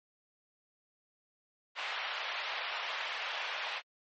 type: band-pass noise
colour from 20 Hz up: white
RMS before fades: -38 dBFS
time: 1.75-3.82 s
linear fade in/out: 50 ms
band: 630 to 3300 Hz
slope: 24 dB/octave
effects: MP3 32 kbps